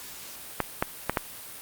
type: clicks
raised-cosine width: 0.5 ms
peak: -8 dBFS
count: 4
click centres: 0.603 / 0.825 / 1.096 / 1.172 s
effects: white hiss -42 dBFS RMS until 1.61 s + Opus 48 kbps